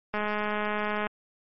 click train, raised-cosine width 0.5 ms, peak -15 dBFS, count 196, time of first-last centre 0.14-1.069 s, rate 210 Hz, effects MP3 32 kbps

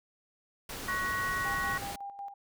pink noise, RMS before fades -40 dBFS, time 0.69-1.96 s, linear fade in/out 5 ms
sine chord, F# major, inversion second, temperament equal with one note detuned, 1108.7 / 1480 / 1901.6 Hz, C#6 / F#6 / A#6, 0 / 0 / +34 cents, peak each -34 / -37 / -33 dBFS, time 0.88-1.78 s, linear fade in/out 5 ms
sine tone with tremolo, 800 Hz, G5, 35 cents sharp, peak -37 dBFS, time 1.45-2.34 s, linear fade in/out 5 ms, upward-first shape square, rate 5.4 Hz, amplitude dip 60%
effects none

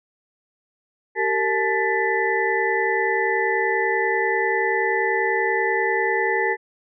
sine tone cluster, 388.3 / 458.6 / 859 / 1768 / 1996 Hz, G4 / A#4 / A5 / A6 / B6, -16 / -28 / -42 / +8 / +18 cents, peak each -25 dBFS, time 1.15-6.57 s, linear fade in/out 50 ms, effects none

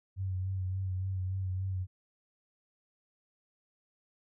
sine tone with vibrato, 94 Hz, F#2, 28 cents sharp, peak -31 dBFS, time 0.16-1.87 s, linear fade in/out 50 ms, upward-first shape sine, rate 3.5 Hz, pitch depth 33 cents each way, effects none

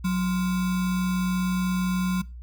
sine tone with sample-and-hold, 183.1 Hz, F#3, 18 cents flat, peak -21 dBFS, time 0.04-2.22 s, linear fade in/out 10 ms, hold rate 1225 Hz, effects noise-tail reverb RT60 0.3 s tail -22 dB re dry + added 60 Hz sine -37 dBFS peak until 2.42 s

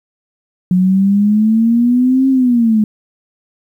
sine exponential two-way sweep, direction up then down, 180 to 268.7 to 210.5 Hz, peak -8 dBFS, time 0.71-2.84 s, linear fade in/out 2 ms, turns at 2.29 s, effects 8-bit

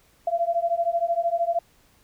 sine beating tone pair, 675 / 688 Hz, E5 / F5, +41 / -26 cents, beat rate 13 Hz, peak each -24 dBFS, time 0.27-1.59 s, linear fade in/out 5 ms, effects pink hiss -60 dBFS RMS until 2.03 s

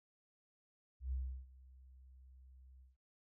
sine tone with ADSR envelope, 64.6 Hz, C2, 21 cents flat, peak -35 dBFS, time 1-2.97 s, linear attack 120 ms, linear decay 340 ms, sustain -22 dB, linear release 160 ms, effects none

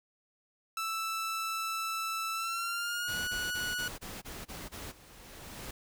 sawtooth tone with pitch glide, 1321 to 1465.7 Hz, E6 to F#6, +3 to -17 cents, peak -29 dBFS, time 0.77-3.88 s, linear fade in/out 2 ms, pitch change +180 cents, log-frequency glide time 2.33-3.22 s
pink noise bursts, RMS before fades -43 dBFS, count 8, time 3.07-4.925 s, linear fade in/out 20 ms, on 210 ms, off 25 ms
pink noise with exponential growth, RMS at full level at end -42 dBFS, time 3.68-5.71 s, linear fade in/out 5 ms, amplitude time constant 440 ms
effects none

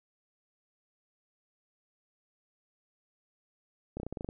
clicks, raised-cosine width 2 ms, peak -24 dBFS, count 9, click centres 3.97 / 4 / 4.032 / 4.066 / 4.126 / 4.172 / 4.209 / 4.246 / 4.289 s, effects none

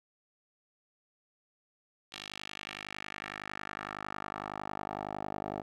10% pulse tone with band-pass filter sweep, 50.9 Hz, G#1, 34 cents flat, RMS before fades -41 dBFS, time 2.12-5.62 s, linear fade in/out 5 ms, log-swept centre 3500 to 590 Hz, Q 1.8, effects none

